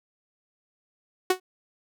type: tone with exponential decay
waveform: sawtooth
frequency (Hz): 370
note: F#4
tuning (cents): 0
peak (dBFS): -12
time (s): 1.3-1.4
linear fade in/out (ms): 5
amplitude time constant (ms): 20
effects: none